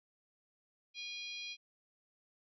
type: harmonic tone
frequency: 816 Hz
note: G#5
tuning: 31 cents flat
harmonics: 3 / 4 / 5 / 6 / 7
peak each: -45 / -47 / -48 / -54 / -56 dBFS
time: 0.94-1.57 s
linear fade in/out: 50 ms
effects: none